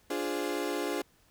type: chord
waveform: 35% pulse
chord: D half-diminished seventh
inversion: none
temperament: equal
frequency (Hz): 293.7 / 349.2 / 415.3 / 523.3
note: D4 / F4 / Ab4 / C5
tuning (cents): 0 / 0 / 0 / 0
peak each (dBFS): -34 / -34 / -34 / -37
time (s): 0.1-1.02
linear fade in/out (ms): 5
effects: pink hiss -65 dBFS RMS until 1.3 s